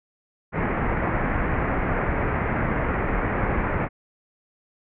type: low-pass noise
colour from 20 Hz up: pink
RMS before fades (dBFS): -24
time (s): 0.52-3.89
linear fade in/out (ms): 50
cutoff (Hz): 2200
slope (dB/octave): 48
effects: none